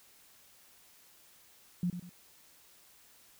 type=tone with echo; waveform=sine; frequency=177.1 Hz; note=F3; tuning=24 cents sharp; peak=-28 dBFS; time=1.83-1.9 s; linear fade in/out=2 ms; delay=97 ms; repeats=2; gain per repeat=-9 dB; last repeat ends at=2.094 s; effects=white hiss -61 dBFS RMS until 3.39 s